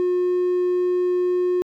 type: tone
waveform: triangle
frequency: 359.8 Hz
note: F#4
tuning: 48 cents flat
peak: -15 dBFS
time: 0-1.62 s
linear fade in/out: 0 ms
effects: tanh soft clip ceiling -12 dBFS